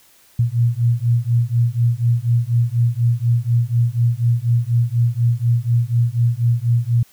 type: beating tone pair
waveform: sine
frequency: 116.54 / 120.64 Hz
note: A#2 / B2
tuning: 0 / -40 cents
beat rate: 4.1 Hz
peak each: -17 dBFS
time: 0.39-7.03 s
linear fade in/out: 5 ms
effects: white hiss -52 dBFS RMS until 7.12 s